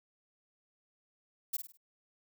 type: noise with echo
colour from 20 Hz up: violet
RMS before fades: -33 dBFS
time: 1.53-1.57 s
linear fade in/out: 10 ms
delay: 51 ms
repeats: 4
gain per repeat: -8 dB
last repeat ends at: 1.774 s
effects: none